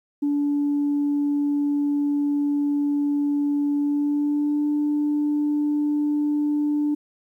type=tone with pitch glide; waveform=sine; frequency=288.6 to 295.3 Hz; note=D4 to D4; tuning=-30 to +10 cents; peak=-18 dBFS; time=0.22-6.95 s; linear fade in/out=10 ms; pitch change=+40 cents; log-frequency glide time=3.77-4.68 s; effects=tanh soft clip ceiling -16 dBFS + 10-bit